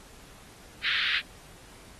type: band-pass noise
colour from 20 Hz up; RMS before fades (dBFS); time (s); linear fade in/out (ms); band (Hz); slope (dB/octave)
pink; -28; 0.82-1.22; 50; 1500 to 4000; 48
effects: pink hiss -52 dBFS RMS until 1.99 s + AAC 32 kbps